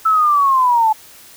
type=linear sweep; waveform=sine; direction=down; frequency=1323 to 856 Hz; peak=-10 dBFS; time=0.05-0.93 s; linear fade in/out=10 ms; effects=white hiss -42 dBFS RMS until 1.36 s